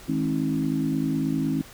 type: harmonic tone with a mistuned harmonic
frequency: 53 Hz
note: G#1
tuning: 36 cents sharp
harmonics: 3 / 4 / 5 / 6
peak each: -28 / -31 / -25 / -30 dBFS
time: 0.08-1.62 s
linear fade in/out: 10 ms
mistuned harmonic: 5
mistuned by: +21 cents
effects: pink hiss -46 dBFS RMS until 1.73 s